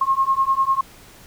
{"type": "beating tone pair", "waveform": "sine", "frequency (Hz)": [1071, 1081], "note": ["C6", "C#6"], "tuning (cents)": [40, -44], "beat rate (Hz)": 10, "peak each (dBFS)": -19, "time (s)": [0.01, 0.81], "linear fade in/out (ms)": 5, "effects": ["pink hiss -46 dBFS RMS until 1.26 s"]}